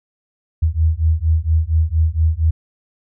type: beating tone pair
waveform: sine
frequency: 78.1 / 82.4 Hz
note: D#2 / E2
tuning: +7 / 0 cents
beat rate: 4.3 Hz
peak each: -16 / -16 dBFS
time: 0.62-2.51 s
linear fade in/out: 10 ms
effects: none